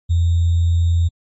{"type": "tone with sample-and-hold", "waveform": "sine", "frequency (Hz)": 84.8, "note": "E2", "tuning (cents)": 50, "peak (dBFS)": -12, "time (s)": [0.09, 1.09], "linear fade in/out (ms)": 20, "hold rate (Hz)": 3675, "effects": ["MP3 32 kbps"]}